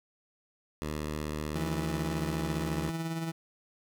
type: tone with pitch glide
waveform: 10% pulse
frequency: 76 to 74.78 Hz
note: D#2 to D2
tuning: -40 to +32 cents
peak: -25 dBFS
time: 0.82-2.9 s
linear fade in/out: 0 ms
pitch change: -28 cents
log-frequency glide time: 1.57-2.1 s
type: tone with tremolo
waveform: 30% pulse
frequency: 163.9 Hz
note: E3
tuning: 10 cents flat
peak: -28 dBFS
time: 1.55-3.32 s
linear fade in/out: 10 ms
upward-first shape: sine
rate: 18 Hz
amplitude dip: 40%
effects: none